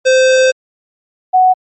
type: tone pair in turn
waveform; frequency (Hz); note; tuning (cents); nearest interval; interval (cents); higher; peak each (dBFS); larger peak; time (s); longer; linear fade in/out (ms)
square / sine; 519 / 741.9; C5 / F#5; -14 / +4; tritone; 618; second; -7 / -5; second; 0.05-0.52 / 1.33-1.54; first; 20
effects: MP3 32 kbps